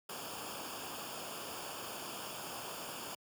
pink noise with comb filter, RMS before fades -44 dBFS, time 0.09-3.15 s, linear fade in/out 5 ms, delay 0.5 ms, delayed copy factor -0.75, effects high-pass 100 Hz 12 dB/octave

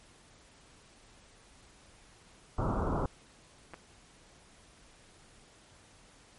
pink low-pass noise, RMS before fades -31 dBFS, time 2.58-3.06 s, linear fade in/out 5 ms, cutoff 1400 Hz, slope 96 dB/octave
clicks, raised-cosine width 0.5 ms, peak -30 dBFS, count 2, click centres 3.736 / 3.742 s
effects pink hiss -59 dBFS RMS until 6.38 s + MP3 48 kbps

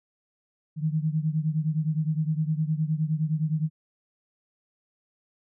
sine beating tone pair, 153.2 / 162.9 Hz, D#3 / E3, -27 / -20 cents, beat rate 9.7 Hz, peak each -25 / -28 dBFS, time 0.76-3.7 s, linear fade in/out 50 ms, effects none

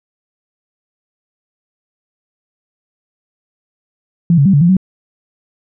sine tone with pitch steps, 170.4 / 140.1 / 194.3 / 143.1 / 172.2 / 188 Hz, F3 / C#3 / G3 / D3 / F3 / F#3, -42 / +19 / -15 / -45 / -24 / +28 cents, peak -6 dBFS, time 4.3-4.768 s, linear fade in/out 2 ms, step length 78 ms, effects none

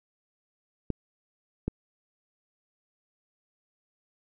clicks, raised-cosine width 3 ms, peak -15 dBFS, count 2, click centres 0.903 / 1.68 s, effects none

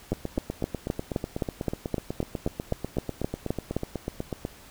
two click trains, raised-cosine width 2 ms, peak -16 / -12 dBFS, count 36 / 15, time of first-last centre 0.13-4.451 / 0.12-3.766 s, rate 8.1 / 3.84 Hz, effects pink hiss -50 dBFS RMS until 4.7 s

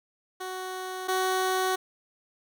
15% pulse tone pair in turn, 372.1 / 374 Hz, F#4 / F#4, +10 / +19 cents, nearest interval unison, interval 9 cents, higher second, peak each -27 / -18 dBFS, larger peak second, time 0.4-1.08 / 1.08-1.76 s, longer neither, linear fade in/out 10 ms, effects none

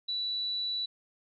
sine tone, 3949 Hz, B7, 1 cent flat, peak -30 dBFS, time 0.08-0.86 s, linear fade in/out 10 ms, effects none

